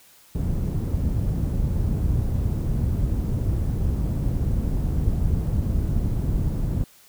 white low-pass noise, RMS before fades -23 dBFS, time 0.35-6.84 s, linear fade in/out 2 ms, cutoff 110 Hz, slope 12 dB/octave, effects white hiss -53 dBFS RMS until 7.08 s

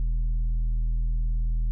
sine tone with tanh clipping, 40.53 Hz, E1, 29 cents flat, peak -23 dBFS, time 0-1.71 s, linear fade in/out 0 ms, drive 6 dB, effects none

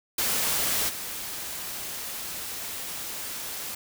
white noise with level steps, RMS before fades -26 / -35 dBFS, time 0.18-3.75 s, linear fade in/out 5 ms, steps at 0.88 s, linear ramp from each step 20 ms, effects none

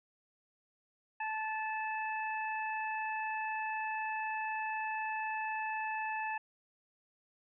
harmonic tone, 872 Hz, A5, 16 cents flat, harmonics 1 / 2 / 3, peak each -36 / -40 / -42 dBFS, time 1.2-6.38 s, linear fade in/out 5 ms, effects none

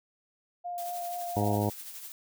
sine tone with vibrato, 702 Hz, F5, 9 cents sharp, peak -33 dBFS, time 0.64-1.58 s, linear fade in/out 20 ms, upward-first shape sine, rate 4.3 Hz, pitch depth 13 cents each way
blue noise with tremolo, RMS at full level -41 dBFS, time 0.78-2.12 s, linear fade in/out 0 ms, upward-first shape triangle, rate 12 Hz, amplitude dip 50%
harmonic tone, 103.83 Hz, G#2, in tune, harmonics 1 / 2 / 3 / 4 / 5 / 6 / 7 / 8 / 9, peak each -29 / -32 / -34 / -35 / -36 / -37 / -37 / -38 / -39 dBFS, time 1.36-1.7 s, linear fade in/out 10 ms
effects none

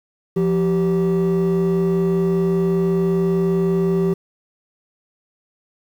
triangle tone pair together, 172.6 / 387.8 Hz, F3 / G4, -20 / -19 cents, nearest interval octave + major second, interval 1401 cents, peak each -15 dBFS, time 0.36-4.14 s, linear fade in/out 10 ms, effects tanh soft clip ceiling -10 dBFS + 8-bit

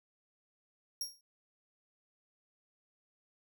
sawtooth tone with exponential decay, 5588 Hz, F8, in tune, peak -30 dBFS, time 1.01-1.21 s, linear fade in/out 2 ms, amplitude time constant 43 ms, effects none

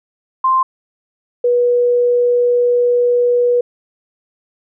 sine tone pair in turn, 1046.5 / 486.1 Hz, C6 / B4, 0 / -28 cents, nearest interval octave + minor second, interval 1328 cents, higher first, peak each -10 dBFS, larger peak neither, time 0.44-0.63 / 1.44-3.61 s, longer second, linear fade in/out 5 ms, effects none

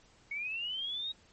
sine linear sweep, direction up, 2200 to 3800 Hz, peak -34 dBFS, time 0.31-1.12 s, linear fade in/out 5 ms, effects pink hiss -63 dBFS RMS until 1.32 s + MP3 32 kbps

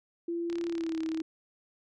sine tone with pitch glide, 340 to 321.1 Hz, F4 to E4, -46 to -45 cents, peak -30 dBFS, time 0.28-1.22 s, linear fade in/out 5 ms, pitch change -99 cents, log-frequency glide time 0.66-0.99 s
click train, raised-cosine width 0.2 ms, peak -26 dBFS, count 26, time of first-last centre 0.5-1.202 s, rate 35.6 Hz
effects none

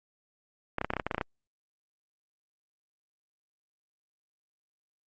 clicks, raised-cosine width 0.5 ms, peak -14 dBFS, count 12, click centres 0.784 / 0.814 / 0.846 / 0.904 / 0.936 / 0.967 / 0.998 / 1.066 / 1.112 / 1.146 / 1.181 / 1.212 s, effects Opus 48 kbps

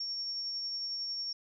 sine tone with tremolo, 5500 Hz, F8, 27 cents flat, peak -33 dBFS, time 0-1.33 s, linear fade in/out 5 ms, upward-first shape triangle, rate 11 Hz, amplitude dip 25%, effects none

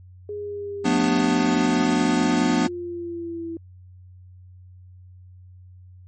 sine linear sweep, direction down, 415.3 to 329.6 Hz, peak -28 dBFS, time 0.29-3.57 s, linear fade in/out 2 ms
square chord, B half-diminished seventh, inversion second, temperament just, 177.8 / 222.2 / 246.9 / 296.3 Hz, F3 / A3 / B3 / D4, +31 / +17 / 0 / +15 cents, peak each -27 / -27 / -22 / -24 dBFS, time 0.84-2.68 s, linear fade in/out 20 ms
effects added 91 Hz sine -43 dBFS peak until 6.07 s + MP3 32 kbps

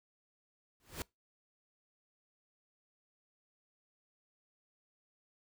pink noise with exponential growth, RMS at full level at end -37 dBFS, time 0.8-1.02 s, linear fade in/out 1 ms, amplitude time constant 47 ms, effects noise-tail reverb RT60 0.2 s tail -24 dB re dry

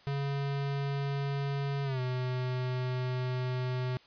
square tone with pitch glide, 139.9 to 126.82 Hz, C#3 to B2, +16 to +46 cents, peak -31 dBFS, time 0.07-3.97 s, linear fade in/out 0 ms, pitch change -170 cents, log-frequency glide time 1.84-2 s, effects white hiss -59 dBFS RMS until 4.06 s + resampled to 11025 Hz

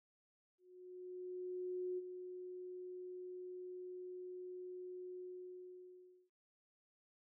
sine tone with ADSR envelope, 363.9 Hz, F#4, 29 cents flat, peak -38 dBFS, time 0.58-6.3 s, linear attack 1400 ms, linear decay 28 ms, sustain -8 dB, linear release 1100 ms, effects none

